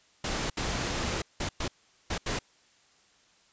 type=noise bursts at uneven times; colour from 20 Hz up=pink; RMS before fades=-31 dBFS; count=6; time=0.24-0.5 / 0.57-1.22 / 1.4-1.49 / 1.6-1.68 / 2.1-2.18 / 2.26-2.39 s; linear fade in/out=5 ms; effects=white hiss -63 dBFS RMS until 3.52 s + resampled to 16000 Hz